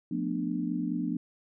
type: chord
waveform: sine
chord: B half-diminished seventh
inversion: second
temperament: just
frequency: 177.8 / 222.2 / 246.9 / 296.3 Hz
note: F3 / A3 / B3 / D4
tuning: +31 / +17 / 0 / +15 cents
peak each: -34 / -36 / -33 / -33 dBFS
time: 0.11-1.17 s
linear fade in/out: 5 ms
effects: none